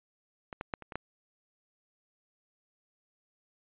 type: clicks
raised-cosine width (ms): 0.5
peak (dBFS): -25 / -21 / -17 / -30 / -27 / -18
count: 6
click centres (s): 0.528 / 0.611 / 0.738 / 0.823 / 0.922 / 0.956
effects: resampled to 8000 Hz